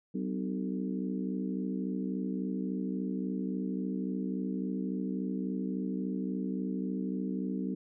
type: harmonic tone with a mistuned harmonic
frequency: 63.6 Hz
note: C2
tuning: 48 cents flat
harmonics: 3 / 4 / 5 / 6 / 7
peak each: -34 / -36 / -39 / -45 / -45 dBFS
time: 0.14-7.75 s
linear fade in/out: 10 ms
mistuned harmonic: 5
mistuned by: -58 cents
effects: none